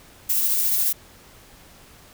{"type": "noise with tremolo", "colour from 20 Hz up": "violet", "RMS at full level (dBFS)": -20, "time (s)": [0.29, 0.93], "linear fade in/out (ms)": 10, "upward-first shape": "sine", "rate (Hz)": 14, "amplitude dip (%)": 25, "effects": ["pink hiss -49 dBFS RMS until 2.13 s"]}